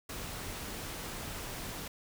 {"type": "noise", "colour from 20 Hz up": "pink", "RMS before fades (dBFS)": -41, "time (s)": [0.09, 1.88], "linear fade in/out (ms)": 5, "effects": []}